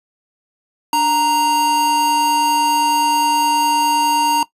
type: tone pair together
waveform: square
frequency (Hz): 294.2 / 932.3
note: D4 / A#5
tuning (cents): +3 / 0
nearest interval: octave + minor sixth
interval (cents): 1997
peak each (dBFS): -25 / -14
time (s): 0.93-4.43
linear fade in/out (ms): 2
effects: noise-tail reverb RT60 0.1 s tail -17 dB re dry + resampled to 32000 Hz